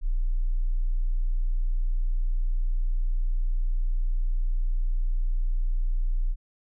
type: tone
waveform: sine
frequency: 30 Hz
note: B0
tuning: 49 cents flat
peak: -21 dBFS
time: 0.01-6.36 s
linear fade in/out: 50 ms
effects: none